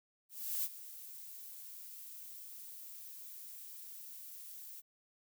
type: noise with ADSR envelope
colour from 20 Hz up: violet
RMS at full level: -35 dBFS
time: 0.29-4.82 s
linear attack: 350 ms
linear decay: 40 ms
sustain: -15 dB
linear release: 30 ms
effects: none